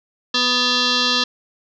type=tone with frequency modulation; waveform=sine; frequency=246.9 Hz; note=B3; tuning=in tune; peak=-15 dBFS; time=0.34-1.24 s; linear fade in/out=5 ms; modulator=744 Hz; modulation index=6.4; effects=none